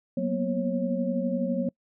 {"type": "tone cluster", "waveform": "sine", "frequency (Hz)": [186.3, 233.7, 245.6, 545], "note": ["F#3", "A#3", "B3", "C#5"], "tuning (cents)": [12, 5, -9, -29], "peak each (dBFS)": -30, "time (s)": [0.17, 1.69], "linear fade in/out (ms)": 5, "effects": ["noise-tail reverb RT60 0.1 s tail -26 dB re dry"]}